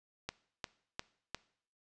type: click train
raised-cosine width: 0.2 ms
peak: -20 dBFS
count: 4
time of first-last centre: 0.29-1.346 s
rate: 2.84 Hz
effects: noise-tail reverb RT60 0.6 s tail -20 dB re dry + resampled to 22050 Hz